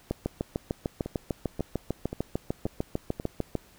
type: two click trains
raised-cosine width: 2 ms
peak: -14 / -20 dBFS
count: 24 / 5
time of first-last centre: 0.11-3.553 / 1.06-3.199 s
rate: 6.68 / 1.87 Hz
effects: pink hiss -57 dBFS RMS until 3.78 s